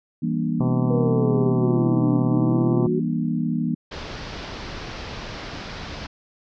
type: chord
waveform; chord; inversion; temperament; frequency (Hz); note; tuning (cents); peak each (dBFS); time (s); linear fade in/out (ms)
sine; E half-diminished seventh; none; just; 164.81 / 197.78 / 237.3 / 296.7; E3 / G3 / Bb3 / D4; 0 / +16 / +31 / +18; -25 / -29 / -24 / -30; 0.22-3.75; 10
type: harmonic tone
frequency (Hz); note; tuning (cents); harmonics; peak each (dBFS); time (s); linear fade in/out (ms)
127.4; C3; -46; 1 / 2 / 3 / 4 / 5 / 6 / 7 / 8 / 9; -22 / -28 / -32 / -34 / -36 / -38 / -39 / -40 / -41; 0.6-2.87; 5
type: linear two-way sweep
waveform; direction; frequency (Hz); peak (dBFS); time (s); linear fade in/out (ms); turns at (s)
sine; down then up; 488.3 to 287.1 to 372.5; -22; 0.9-3; 10; 2.16
type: low-pass noise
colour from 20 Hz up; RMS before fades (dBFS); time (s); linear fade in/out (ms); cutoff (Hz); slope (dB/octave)
pink; -34; 3.91-6.07; 10; 5500; 48
effects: none